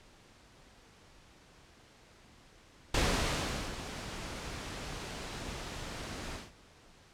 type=noise with ADSR envelope; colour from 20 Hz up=pink; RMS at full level=-28 dBFS; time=2.94-6.52 s; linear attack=5 ms; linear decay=780 ms; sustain=-13 dB; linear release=190 ms; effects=pink hiss -59 dBFS RMS until 7.13 s + low-pass 7000 Hz 12 dB/octave